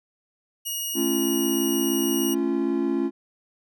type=tone; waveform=10% pulse; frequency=2882 Hz; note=F#7; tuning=46 cents flat; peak=-19 dBFS; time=0.65-2.35 s; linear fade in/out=20 ms
type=chord; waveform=triangle; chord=A augmented; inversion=none; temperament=equal with one note detuned; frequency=220 / 277.2 / 343.6 Hz; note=A3 / C#4 / E#4; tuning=0 / 0 / -28 cents; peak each=-27 / -23 / -23 dBFS; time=0.94-3.11 s; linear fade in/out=50 ms
effects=none